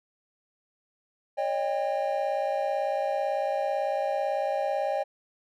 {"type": "tone cluster", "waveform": "triangle", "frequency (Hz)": [556, 614, 798], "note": ["C#5", "D#5", "G5"], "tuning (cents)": [5, -23, 31], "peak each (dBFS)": -28, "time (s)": [1.37, 5.04], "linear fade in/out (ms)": 20, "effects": []}